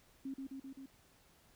sine tone with echo, 269.3 Hz, C#4, 50 cents flat, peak -39 dBFS, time 0.25-0.34 s, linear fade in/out 5 ms, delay 130 ms, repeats 4, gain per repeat -2 dB, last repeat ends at 0.86 s, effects pink hiss -67 dBFS RMS until 1.55 s

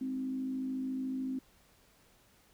sine tone with frequency modulation, 261.6 Hz, C4, in tune, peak -33 dBFS, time 0.01-1.39 s, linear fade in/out 5 ms, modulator 53.8 Hz, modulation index 0.39, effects pink hiss -65 dBFS RMS until 2.53 s

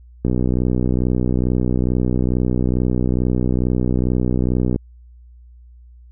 click train, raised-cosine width 3 ms, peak -6 dBFS, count 282, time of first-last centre 0.25-4.76 s, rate 62.3 Hz, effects added 60 Hz sine -41 dBFS peak until 6.11 s

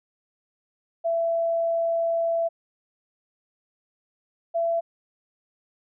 sine tone pair in turn, 668 / 671.2 Hz, E5 / E5, +23 / +31 cents, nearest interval unison, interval 8 cents, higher second, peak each -21 dBFS, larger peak neither, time 1.04-2.49 / 4.54-4.81 s, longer first, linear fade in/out 20 ms, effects none

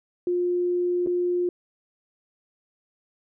sine tone with dropouts, 354.7 Hz, F4, 27 cents sharp, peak -21 dBFS, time 0.27-1.49 s, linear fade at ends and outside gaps 2 ms, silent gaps 1.063-1.071 s, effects none

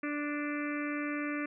harmonic tone, 293.7 Hz, D4, in tune, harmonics 1 / 2 / 4 / 5 / 6 / 7 / 8 / 9, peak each -34 / -43 / -43 / -44 / -43 / -44 / -44 / -50 dBFS, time 0.03-1.46 s, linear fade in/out 5 ms, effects none

